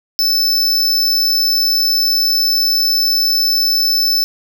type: tone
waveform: square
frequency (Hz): 5274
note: E8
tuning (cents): 0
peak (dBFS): -12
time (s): 0.19-4.24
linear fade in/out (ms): 0
effects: 8-bit